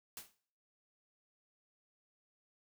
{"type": "noise with exponential decay", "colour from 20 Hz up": "white", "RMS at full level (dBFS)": -43, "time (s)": [0.17, 0.35], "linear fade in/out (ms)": 2, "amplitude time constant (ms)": 37, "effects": ["noise-tail reverb RT60 0.5 s tail -17 dB re dry"]}